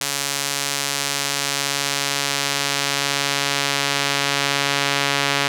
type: tone with band-pass filter sweep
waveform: sawtooth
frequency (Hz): 140.7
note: C#3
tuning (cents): +26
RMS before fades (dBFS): -22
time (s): 0.01-5.48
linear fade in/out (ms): 2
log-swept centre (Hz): 7400 to 3100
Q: 0.71
effects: none